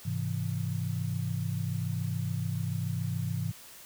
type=chord; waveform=sine; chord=Ab augmented; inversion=none; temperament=equal; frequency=103.83 / 130.81 / 164.81 Hz; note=Ab2 / C3 / E3; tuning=0 / 0 / 0 cents; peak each=-33 / -34 / -34 dBFS; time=0.05-3.52 s; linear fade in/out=10 ms; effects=white hiss -50 dBFS RMS until 3.85 s